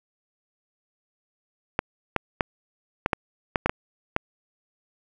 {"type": "clicks", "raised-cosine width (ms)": 0.5, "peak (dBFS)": -6, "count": 9, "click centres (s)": [1.791, 2.163, 2.408, 3.061, 3.132, 3.558, 3.66, 3.695, 4.164], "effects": ["8-bit"]}